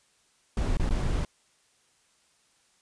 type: noise with dropouts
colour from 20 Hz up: brown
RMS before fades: -26 dBFS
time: 0.57-1.25 s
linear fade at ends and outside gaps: 2 ms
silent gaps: 0.771-0.797 / 0.893-0.907 s
effects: white hiss -66 dBFS RMS until 2.81 s + resampled to 22050 Hz